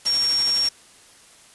white noise with tremolo, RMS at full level -29 dBFS, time 0.05-0.69 s, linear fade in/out 5 ms, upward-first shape sine, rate 12 Hz, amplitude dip 35%
sine tone, 5540 Hz, F8, 15 cents flat, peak -18 dBFS, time 0.06-0.69 s, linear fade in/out 5 ms
effects white hiss -50 dBFS RMS until 1.54 s + resampled to 24000 Hz

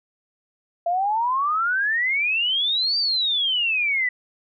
sine exponential two-way sweep, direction up then down, 672 to 4711 to 1951 Hz, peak -19 dBFS, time 0.86-4.09 s, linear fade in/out 5 ms, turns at 2.98 s, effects none

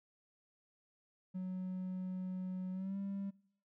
triangle tone with pitch glide, 185 to 197.14 Hz, F#3 to G3, 0 to +10 cents, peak -35 dBFS, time 1.34-3.31 s, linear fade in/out 20 ms, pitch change +110 cents, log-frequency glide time 2.72-2.97 s, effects noise-tail reverb RT60 0.7 s tail -25 dB re dry + tanh soft clip ceiling -32 dBFS

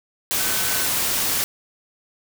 sine tone in noise, 1518 Hz, F#6, 44 cents sharp, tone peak -33 dBFS, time 0.4-0.86 s, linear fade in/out 0 ms, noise white, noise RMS -22 dBFS, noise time 0.31-1.44 s, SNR -14 dB, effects none

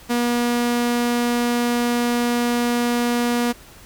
sawtooth tone, 240 Hz, B3, 49 cents flat, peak -14 dBFS, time 0.09-3.53 s, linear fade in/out 20 ms, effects pink hiss -45 dBFS RMS until 3.85 s

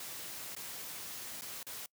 white noise with dropouts, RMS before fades -44 dBFS, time 0-1.86 s, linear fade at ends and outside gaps 2 ms, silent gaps 0.551-0.564 / 1.411-1.419 / 1.63-1.667 s, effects noise-tail reverb RT60 0.1 s tail -25 dB re dry + high-pass 80 Hz 12 dB/octave

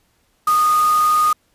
sine tone in noise, 1233 Hz, D#6, 16 cents flat, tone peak -12 dBFS, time 0.47-1.33 s, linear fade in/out 5 ms, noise white, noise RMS -29 dBFS, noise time 0.47-1.33 s, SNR +14 dB, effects pink hiss -62 dBFS RMS until 1.54 s + resampled to 32000 Hz

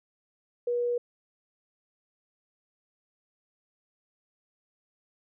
sine tone, 482.4 Hz, B4, 41 cents flat, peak -25 dBFS, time 0.67-0.98 s, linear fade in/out 5 ms, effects none

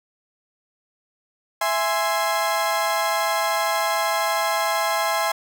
30% pulse chord, E augmented, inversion none, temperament equal with one note detuned, 661.9 / 830.6 / 1046.5 Hz, E5 / G#5 / B#5, +7 / 0 / 0 cents, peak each -22 dBFS, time 1.61-5.32 s, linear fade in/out 5 ms, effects none

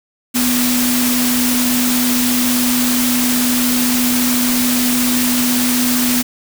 sine tone in noise, 246.9 Hz, B3, in tune, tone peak -15 dBFS, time 0.34-6.23 s, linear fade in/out 20 ms, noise white, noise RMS -18 dBFS, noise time 0.34-6.23 s, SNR 0 dB, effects none

